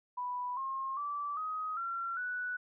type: tone with pitch steps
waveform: sine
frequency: 987.8 / 1071 / 1161.2 / 1259 / 1365.1 / 1480 Hz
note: B5 / C6 / D6 / D#6 / F6 / F#6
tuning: 0 / +40 / -20 / +20 / -40 / 0 cents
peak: -34 dBFS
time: 0.17-2.57 s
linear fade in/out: 10 ms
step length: 400 ms
effects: none